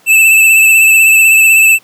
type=tone with vibrato; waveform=square; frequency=2637 Hz; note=E7; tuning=in tune; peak=-4 dBFS; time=0.06-1.79 s; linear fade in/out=50 ms; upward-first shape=sine; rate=16 Hz; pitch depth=31 cents each way; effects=pink hiss -46 dBFS RMS until 1.83 s + high-pass 200 Hz 12 dB/octave